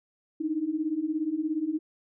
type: beating tone pair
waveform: sine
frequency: 300 / 317 Hz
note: D4 / D#4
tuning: +37 / +32 cents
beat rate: 17 Hz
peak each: -31 / -28 dBFS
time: 0.4-1.79 s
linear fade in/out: 10 ms
effects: none